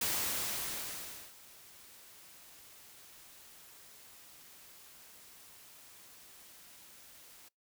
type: noise with ADSR envelope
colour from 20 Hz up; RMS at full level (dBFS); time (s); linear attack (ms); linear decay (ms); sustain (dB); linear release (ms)
white; -33; 0.01-7.49; 6; 1300; -23; 13
effects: noise-tail reverb RT60 0.2 s tail -26 dB re dry